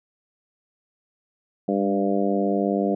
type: harmonic tone with a mistuned harmonic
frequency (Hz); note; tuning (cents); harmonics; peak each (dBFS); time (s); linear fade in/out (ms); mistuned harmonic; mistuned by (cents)
99.1; G2; +19; 2 / 3 / 4 / 5 / 6 / 7; -24 / -26 / -27 / -28 / -29 / -29; 1.68-2.95; 5; 2; +17
effects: none